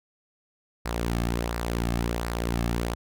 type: tone with flanger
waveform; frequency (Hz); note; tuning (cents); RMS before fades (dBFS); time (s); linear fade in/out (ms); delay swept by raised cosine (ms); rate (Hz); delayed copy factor
sawtooth; 58.27; A#1; 0; -28; 0.85-2.95; 10; 0.3 to 2.1; 1.4; -0.5
effects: none